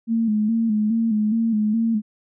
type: tone with vibrato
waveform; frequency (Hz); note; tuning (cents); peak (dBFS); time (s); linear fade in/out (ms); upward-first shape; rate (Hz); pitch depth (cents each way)
sine; 220; A3; 0; -17; 0.07-2.02; 50; square; 2.4; 60
effects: none